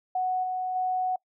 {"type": "tone with level steps", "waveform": "sine", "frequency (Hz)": 740, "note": "F#5", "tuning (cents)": 0, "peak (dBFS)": [-24, -27, -24], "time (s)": [0.15, 1.16], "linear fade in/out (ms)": 5, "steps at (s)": [0.43, 0.75], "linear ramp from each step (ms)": 10, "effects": ["noise-tail reverb RT60 0.1 s tail -24 dB re dry"]}